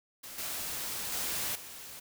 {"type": "noise with level steps", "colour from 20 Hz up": "white", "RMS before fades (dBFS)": [-45, -37, -34, -46], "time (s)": [0.23, 2], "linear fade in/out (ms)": 10, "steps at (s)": [0.38, 1.12, 1.55], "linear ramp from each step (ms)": 5, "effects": []}